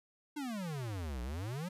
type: exponential two-way sweep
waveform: square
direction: down then up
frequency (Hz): 308.5 to 58.27 to 191.4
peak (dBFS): -38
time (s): 0.36-1.69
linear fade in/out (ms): 10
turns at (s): 1.22
effects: resampled to 32000 Hz + 13-bit